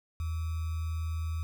sine tone with sample-and-hold, 81 Hz, E2, 30 cents flat, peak -30 dBFS, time 0.2-1.43 s, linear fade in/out 0 ms, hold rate 1225 Hz, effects none

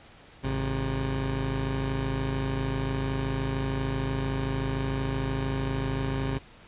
20% pulse tone pair together, 53.24 / 133.9 Hz, G#1 / C3, +44 / +40 cents, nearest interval octave + major third, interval 1596 cents, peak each -26 / -24 dBFS, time 0.43-6.39 s, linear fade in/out 20 ms, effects pink hiss -52 dBFS RMS until 6.67 s + resampled to 8000 Hz

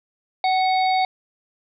harmonic tone with a mistuned harmonic, 752 Hz, F#5, 28 cents sharp, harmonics 1 / 3 / 5 / 6, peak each -17 / -27 / -31 / -33 dBFS, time 0.44-1.05 s, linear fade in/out 2 ms, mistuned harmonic 3, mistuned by -39 cents, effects none

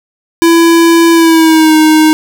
square tone with pitch glide, 334.1 to 311.7 Hz, E4 to D#4, +23 to +3 cents, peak -4 dBFS, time 0.42-2.13 s, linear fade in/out 0 ms, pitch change -120 cents, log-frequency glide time 1.12-1.75 s, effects none

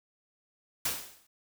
white noise with exponential decay, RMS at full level -28 dBFS, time 0.85-1.27 s, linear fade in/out 5 ms, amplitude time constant 91 ms, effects none

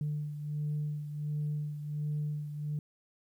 sine beating tone pair, 148.9 / 150.3 Hz, D3 / D3, +24 / +40 cents, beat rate 1.4 Hz, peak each -32 / -39 dBFS, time 0.01-2.79 s, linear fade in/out 2 ms, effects tanh soft clip ceiling -27 dBFS + 11-bit

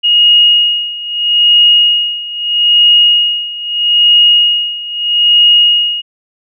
sine tone with tremolo, 2872 Hz, F7, 48 cents sharp, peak -3 dBFS, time 0.03-6.02 s, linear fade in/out 20 ms, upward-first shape sine, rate 0.78 Hz, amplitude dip 85%, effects none

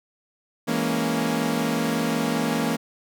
sawtooth chord, A# half-diminished seventh, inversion second, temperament equal, 164.81 / 207.7 / 233.1 / 277.2 Hz, E3 / G#3 / A#3 / C#4, 0 / 0 / 0 / 0 cents, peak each -25 / -27 / -21 / -24 dBFS, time 0.67-2.77 s, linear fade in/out 20 ms, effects none

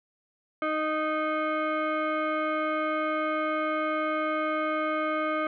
sine tone with frequency modulation, 311.1 Hz, D#4, in tune, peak -25 dBFS, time 0.62-5.47 s, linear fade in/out 2 ms, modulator 929 Hz, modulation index 1.6, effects none

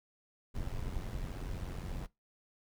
brown noise with amplitude modulation, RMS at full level -36 dBFS, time 0.54-2.07 s, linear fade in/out 20 ms, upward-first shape sine, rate 91.7 Hz, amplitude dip 65%, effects noise-tail reverb RT60 0.2 s tail -21 dB re dry

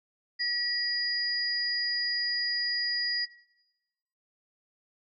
sine tone pair together, 1919 / 4889 Hz, A#6 / D#8, +50 / -31 cents, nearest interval octave + major third, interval 1619 cents, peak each -31 / -29 dBFS, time 0.39-3.26 s, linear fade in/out 20 ms, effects noise-tail reverb RT60 1.0 s tail -20 dB re dry

